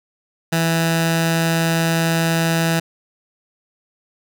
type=tone with notch filter; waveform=15% pulse; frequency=164.81 Hz; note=E3; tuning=in tune; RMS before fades=-18 dBFS; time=0.52-2.8 s; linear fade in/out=10 ms; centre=410 Hz; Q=0.98; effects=none